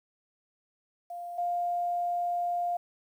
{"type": "tone pair in turn", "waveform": "sine", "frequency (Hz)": [698.5, 701.3], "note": ["F5", "F5"], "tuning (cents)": [0, 7], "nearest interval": "unison", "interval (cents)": 7, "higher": "second", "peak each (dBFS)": [-36, -27], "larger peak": "second", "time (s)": [[1.1, 1.38], [1.38, 2.77]], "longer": "second", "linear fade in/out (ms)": 5, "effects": ["10-bit"]}